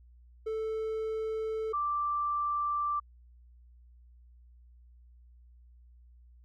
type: tone pair in turn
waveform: triangle / sine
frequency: 440 / 1174.7 Hz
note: A4 / D6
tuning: 0 / 0 cents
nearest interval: octave + perfect fourth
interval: 1700 cents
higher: second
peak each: -29 / -28 dBFS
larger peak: second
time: 0.46-1.73 / 1.73-3 s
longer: neither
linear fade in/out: 10 ms
effects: added 60 Hz sine -54 dBFS peak until 6.44 s